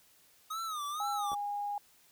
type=tone with vibrato; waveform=square; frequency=1244.5 Hz; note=D#6; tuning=in tune; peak=-36 dBFS; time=0.5-1.35 s; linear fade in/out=10 ms; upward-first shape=sine; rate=2.1 Hz; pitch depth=130 cents each way
type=tone; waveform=sine; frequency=818 Hz; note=G#5; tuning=26 cents flat; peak=-33 dBFS; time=1-1.78 s; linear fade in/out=2 ms
type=clicks; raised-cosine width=1 ms; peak=-32 dBFS; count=2; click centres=1.318 / 1.332 s
effects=white hiss -64 dBFS RMS until 2.11 s